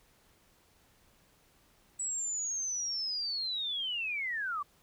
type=linear sweep; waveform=sine; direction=down; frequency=7902 to 1113 Hz; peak=-32 dBFS; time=1.99-4.63 s; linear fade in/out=10 ms; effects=pink hiss -66 dBFS RMS until 4.82 s